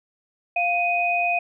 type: tone pair together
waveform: sine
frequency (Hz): 700.4 / 2496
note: F5 / D#7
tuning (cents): +5 / +5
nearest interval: octave + minor seventh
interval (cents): 2200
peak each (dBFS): -22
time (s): 0.56-1.39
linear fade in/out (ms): 5
effects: none